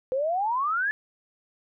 sine exponential sweep, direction up, 503 to 1748 Hz, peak -23 dBFS, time 0.12-0.91 s, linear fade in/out 0 ms, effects none

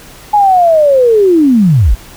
sine linear sweep, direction down, 847 to 36.71 Hz, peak -4 dBFS, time 0.33-1.95 s, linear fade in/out 10 ms, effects pink hiss -35 dBFS RMS until 2.16 s

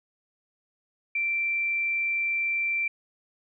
sine tone, 2349 Hz, D7, in tune, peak -24 dBFS, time 1.15-2.88 s, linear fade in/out 5 ms, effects none

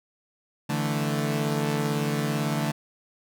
sawtooth chord, D suspended second, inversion none, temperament equal, 146.83 / 164.81 / 220 Hz, D3 / E3 / A3, 0 / 0 / 0 cents, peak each -23 / -28 / -25 dBFS, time 0.69-2.72 s, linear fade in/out 10 ms, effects none

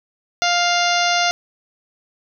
harmonic tone, 700 Hz, F5, 4 cents sharp, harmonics 1 / 2 / 3 / 4 / 5 / 6 / 7 / 8 / 9, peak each -19 / -22 / -24 / -25 / -26 / -27 / -27 / -28 / -29 dBFS, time 0.42-1.31 s, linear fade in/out 0 ms, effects none

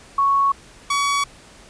sine / sawtooth tone pair in turn, 1108.7 / 1130 Hz, C#6 / C#6, 0 / +33 cents, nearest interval unison, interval 33 cents, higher second, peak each -14 dBFS, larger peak neither, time 0.18-0.52 / 0.9-1.24 s, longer neither, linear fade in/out 5 ms, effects pink hiss -46 dBFS RMS until 1.69 s + resampled to 22050 Hz

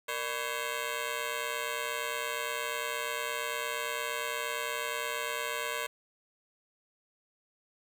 10% pulse ring-modulated tone, 531 Hz, C5, 25 cents sharp, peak -21 dBFS, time 0.08-5.87 s, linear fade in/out 10 ms, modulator 64.3 Hz, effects 9-bit

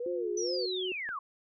sine tone with vibrato, 466.2 Hz, A#4, in tune, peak -33 dBFS, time 0-0.66 s, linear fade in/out 5 ms, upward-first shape sine, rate 2.3 Hz, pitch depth 210 cents each way
sine tone with pitch glide, 356.3 to 370.4 Hz, F4 to F#4, +35 to +2 cents, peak -33 dBFS, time 0.06-0.92 s, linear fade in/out 2 ms, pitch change +67 cents, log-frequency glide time 0.51-0.59 s
sine linear sweep, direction down, 6030 to 1046.5 Hz, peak -34 dBFS, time 0.37-1.19 s, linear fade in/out 5 ms
click, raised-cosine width 0.5 ms, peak -31 dBFS, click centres 1.09 s
effects none

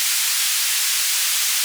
white band-pass noise, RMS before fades -20 dBFS, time 0-1.64 s, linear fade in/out 0 ms, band 1900 to 10000 Hz, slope 12 dB/octave, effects none

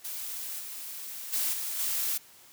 blue noise with level steps, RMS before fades -37 / -40 / -29 / -34 / -30 dBFS, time 0.04-2.18 s, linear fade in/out 10 ms, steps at 0.59 / 1.32 / 1.52 / 1.78 s, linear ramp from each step 20 ms, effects white hiss -55 dBFS RMS until 2.52 s + high-pass 60 Hz 12 dB/octave

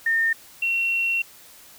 sine tone pair in turn, 1821 / 2728 Hz, A#6 / F7, -41 / -41 cents, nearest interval perfect fifth, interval 700 cents, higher second, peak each -18 / -20 dBFS, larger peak first, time 0.06-0.33 / 0.62-1.22 s, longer second, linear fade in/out 5 ms, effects white hiss -48 dBFS RMS until 1.78 s

